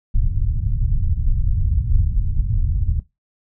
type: low-pass noise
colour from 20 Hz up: pink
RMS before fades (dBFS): -18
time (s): 0.14-3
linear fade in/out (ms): 5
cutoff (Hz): 110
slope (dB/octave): 24
effects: noise-tail reverb RT60 0.2 s tail -17 dB re dry